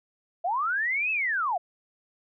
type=linear two-way sweep; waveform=sine; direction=up then down; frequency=650 to 2637 to 650 Hz; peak=-24 dBFS; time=0.44-1.58 s; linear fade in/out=10 ms; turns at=1.11 s; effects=none